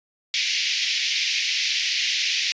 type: band-pass noise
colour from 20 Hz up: pink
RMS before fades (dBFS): -24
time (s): 0.34-2.52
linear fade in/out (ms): 0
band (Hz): 2100 to 5900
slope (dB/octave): 48
effects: resampled to 16000 Hz